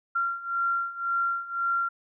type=beating tone pair; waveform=sine; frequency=1376 / 1377.9 Hz; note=F6 / F6; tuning=-26 / -24 cents; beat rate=1.9 Hz; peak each=-30 / -27 dBFS; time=0.15-1.89 s; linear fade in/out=10 ms; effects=none